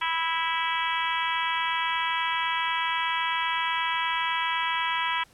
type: harmonic tone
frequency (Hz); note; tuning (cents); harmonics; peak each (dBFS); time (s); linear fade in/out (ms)
328.1; E4; -8; 3 / 4 / 5 / 6 / 7 / 8 / 9 / 10; -28 / -34 / -34 / -33 / -34 / -36 / -38 / -34; 0.01-5.24; 10
effects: pink hiss -58 dBFS RMS until 5.33 s + low-pass 12000 Hz 12 dB/octave